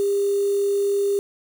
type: tone with quantisation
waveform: sine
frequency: 401.3 Hz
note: G4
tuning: 41 cents sharp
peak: -18 dBFS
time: 0-1.19 s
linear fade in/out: 0 ms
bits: 6
effects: none